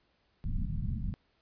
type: low-pass noise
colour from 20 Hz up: pink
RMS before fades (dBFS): -33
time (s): 0.44-1.14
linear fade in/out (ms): 0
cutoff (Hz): 220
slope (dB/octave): 48
effects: pink hiss -72 dBFS RMS until 1.41 s + resampled to 11025 Hz